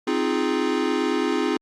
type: chord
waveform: square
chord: F minor seventh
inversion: second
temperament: equal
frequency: 261.6 / 311.1 / 349.2 / 415.3 Hz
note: C4 / Eb4 / F4 / Ab4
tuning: 0 / 0 / 0 / 0 cents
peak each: -27 dBFS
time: 0.07-1.57 s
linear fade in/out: 5 ms
effects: low-pass 5000 Hz 12 dB/octave + Opus 48 kbps